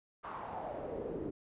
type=noise with band-pass filter sweep; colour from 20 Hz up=brown; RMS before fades=-41 dBFS; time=0.23-1.31 s; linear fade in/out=20 ms; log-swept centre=1200 to 330 Hz; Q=3.4; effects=resampled to 8000 Hz